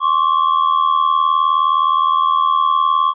triangle ring-modulated tone, 1102 Hz, C#6, 11 cents flat, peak -7 dBFS, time 0-3.14 s, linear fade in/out 50 ms, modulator 39.7 Hz, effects resampled to 11025 Hz

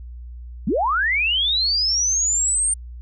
sine linear sweep, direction up, 153.5 to 8870 Hz, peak -17 dBFS, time 0.67-2.74 s, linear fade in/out 5 ms, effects added 60 Hz sine -33 dBFS peak until 3.01 s

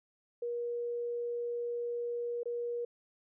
sine tone with dropouts, 476.8 Hz, A#4, 39 cents sharp, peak -33 dBFS, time 0.42-2.85 s, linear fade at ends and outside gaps 5 ms, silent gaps 2.433-2.456 s, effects none

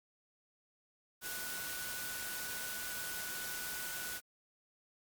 sine tone in noise, 1480 Hz, F#6, in tune, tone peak -45 dBFS, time 1.21-4.21 s, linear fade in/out 50 ms, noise white, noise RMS -42 dBFS, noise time 1.21-4.21 s, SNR -6 dB, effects Opus 48 kbps

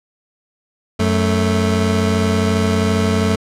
25% pulse tone pair together, 92.48 / 219.8 Hz, F#2 / A3, 0 / -2 cents, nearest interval octave + minor third, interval 1498 cents, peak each -13 dBFS, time 0.99-3.36 s, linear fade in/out 10 ms, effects low-pass 9000 Hz 12 dB/octave

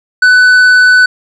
sine tone with tanh clipping, 1497 Hz, F#6, 20 cents sharp, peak -4 dBFS, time 0.22-1.06 s, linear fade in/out 5 ms, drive 7 dB, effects none

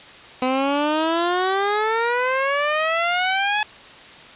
15% pulse exponential sweep, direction up, 252.6 to 856 Hz, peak -12 dBFS, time 0.42-3.63 s, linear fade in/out 2 ms, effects white hiss -42 dBFS RMS until 4.35 s + resampled to 8000 Hz

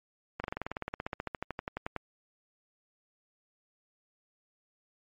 slowing click train, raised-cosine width 0.5 ms, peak -19 dBFS, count 25, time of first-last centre 0.4-1.963 s, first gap 40 ms, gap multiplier 1.04, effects MP3 48 kbps

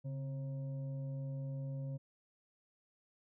sine tone with frequency modulation, 138.59 Hz, C#3, in tune, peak -38 dBFS, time 0.04-1.98 s, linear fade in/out 20 ms, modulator 401 Hz, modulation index 0.41, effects none

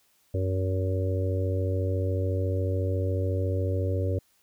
harmonic tone, 94 Hz, F#2, 28 cents sharp, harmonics 1 / 3 / 4 / 5 / 6, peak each -25 / -36 / -36 / -34 / -35 dBFS, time 0.34-4.19 s, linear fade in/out 5 ms, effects white hiss -66 dBFS RMS until 4.42 s

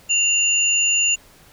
sine tone pair together, 2777 / 6975 Hz, F7 / A8, -10 / -16 cents, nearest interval octave + major third, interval 1594 cents, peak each -18 dBFS, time 0.09-1.16 s, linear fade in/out 20 ms, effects pink hiss -50 dBFS RMS until 1.52 s

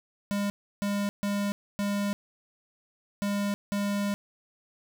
square tone bursts at uneven times, 202.5 Hz, G#3, 43 cents flat, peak -27 dBFS, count 6, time 0.31-0.5 / 0.82-1.09 / 1.23-1.52 / 1.79-2.13 / 3.22-3.54 / 3.72-4.14 s, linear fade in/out 0 ms, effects none

